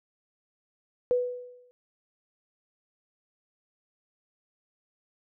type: tone with exponential decay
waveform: sine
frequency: 493.9 Hz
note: B4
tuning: in tune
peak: -19 dBFS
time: 1.11-1.71 s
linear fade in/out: 0 ms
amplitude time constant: 130 ms
effects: none